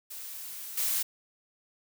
blue noise with level steps, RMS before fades -41 / -29 dBFS, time 0.1-1.03 s, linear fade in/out 10 ms, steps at 0.77 s, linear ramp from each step 5 ms, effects none

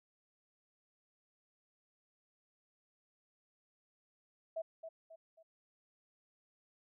sine tone with echo, 651 Hz, E5, 22 cents flat, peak -36 dBFS, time 4.56-4.62 s, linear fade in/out 10 ms, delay 270 ms, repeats 3, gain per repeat -8 dB, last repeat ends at 5.43 s, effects none

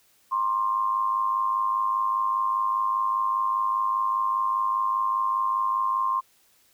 sine tone with amplitude modulation, 1058 Hz, C6, 19 cents sharp, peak -19 dBFS, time 0.31-6.21 s, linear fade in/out 20 ms, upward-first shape sine, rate 105 Hz, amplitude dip 60%, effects white hiss -62 dBFS RMS until 6.73 s

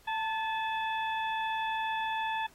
harmonic tone with a mistuned harmonic, 865 Hz, A5, 30 cents flat, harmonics 1 / 2 / 3 / 4, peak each -31 / -37 / -41 / -43 dBFS, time 0.07-2.47 s, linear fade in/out 10 ms, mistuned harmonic 1, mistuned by +46 cents, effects pink hiss -61 dBFS RMS until 2.54 s + AAC 48 kbps

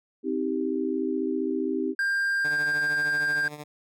sine chord, C minor, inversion none, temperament equal with one note detuned, 261.6 / 316.2 / 392 Hz, C4 / Eb4 / G4, 0 / +28 / 0 cents, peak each -29 dBFS, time 0.23-1.95 s, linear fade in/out 50 ms
triangle tone, 1595 Hz, G6, 30 cents sharp, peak -21 dBFS, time 1.99-3.48 s, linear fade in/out 2 ms
10% pulse tone with tremolo, 149 Hz, D3, 25 cents sharp, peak -27 dBFS, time 2.44-3.64 s, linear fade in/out 10 ms, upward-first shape triangle, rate 13 Hz, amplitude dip 70%
effects none

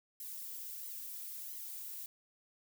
violet noise with flanger, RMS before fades -45 dBFS, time 0.2-2.06 s, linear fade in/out 2 ms, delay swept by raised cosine 0.97 to 2.97 ms, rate 1.5 Hz, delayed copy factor +0.85, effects none

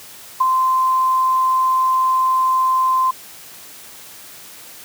sine tone with ADSR envelope, 1038 Hz, C6, 14 cents flat, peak -9 dBFS, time 0.4-3.11 s, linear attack 11 ms, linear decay 15 ms, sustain -4 dB, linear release 6 ms, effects white hiss -39 dBFS RMS until 4.84 s + high-pass 80 Hz 12 dB/octave

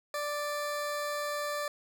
20% pulse tone, 587.3 Hz, D5, in tune, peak -27 dBFS, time 0.14-1.68 s, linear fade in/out 2 ms, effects none

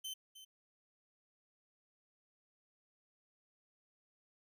sawtooth tone with echo, 3076 Hz, G7, 33 cents flat, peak -38 dBFS, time 0.04-0.14 s, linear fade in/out 10 ms, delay 310 ms, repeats 1, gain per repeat -12 dB, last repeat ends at 0.45 s, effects none

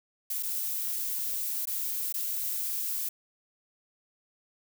violet noise with dropouts, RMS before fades -32 dBFS, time 0.3-3.09 s, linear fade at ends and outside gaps 5 ms, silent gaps 0.427-0.431 / 1.655-1.672 / 2.126-2.14 s, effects none

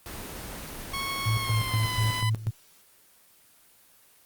pink noise, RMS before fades -38 dBFS, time 0.06-2.21 s, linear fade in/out 0 ms
15% pulse tone with pitch glide, 1100 to 1002.9 Hz, C#6 to B5, -14 to +26 cents, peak -23 dBFS, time 0.93-2.3 s, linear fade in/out 10 ms, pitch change -160 cents, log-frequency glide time 1.35-1.95 s
sine tone with tremolo, 110 Hz, A2, in tune, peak -22 dBFS, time 1.25-2.51 s, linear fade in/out 20 ms, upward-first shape square, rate 4.1 Hz, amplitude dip 80%
effects white hiss -58 dBFS RMS until 4.25 s + Opus 24 kbps

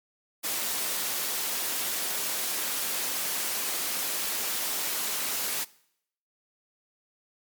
white high-pass noise, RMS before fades -30 dBFS, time 0.43-5.65 s, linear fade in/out 20 ms, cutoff 210 Hz, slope 12 dB/octave, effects noise-tail reverb RT60 0.7 s tail -21 dB re dry + MP3 96 kbps

